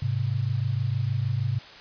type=tone pair together; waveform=sine; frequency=104.37 / 130.81 Hz; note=G#2 / C3; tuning=+9 / 0 cents; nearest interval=major third; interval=391 cents; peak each=-26 dBFS; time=0.02-1.59 s; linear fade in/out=5 ms; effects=white hiss -45 dBFS RMS until 1.8 s + resampled to 11025 Hz